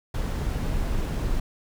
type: noise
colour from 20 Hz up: brown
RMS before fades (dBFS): -26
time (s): 0.14-1.4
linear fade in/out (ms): 5
effects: none